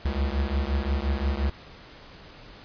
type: beating tone pair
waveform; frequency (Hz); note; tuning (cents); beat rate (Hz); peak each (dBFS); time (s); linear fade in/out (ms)
square; 66.9 / 72.6; C2 / D2; +39 / -19; 5.7; -27 / -28; 0.05-1.5; 5
effects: pink hiss -47 dBFS RMS until 2.64 s + resampled to 11025 Hz